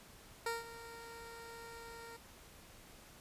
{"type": "tone with ADSR envelope", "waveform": "15% pulse", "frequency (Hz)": 462.5, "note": "A#4", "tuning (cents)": -14, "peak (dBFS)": -28, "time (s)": [0.46, 2.17], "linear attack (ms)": 4, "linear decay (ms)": 170, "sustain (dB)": -15, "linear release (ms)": 9, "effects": ["pink hiss -58 dBFS RMS until 3.2 s", "resampled to 32000 Hz"]}